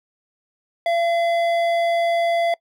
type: tone with hard clipping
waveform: sine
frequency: 680 Hz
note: F5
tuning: 46 cents flat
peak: -19 dBFS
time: 0.86-2.54 s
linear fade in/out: 2 ms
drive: 10 dB
effects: noise-tail reverb RT60 0.1 s tail -23 dB re dry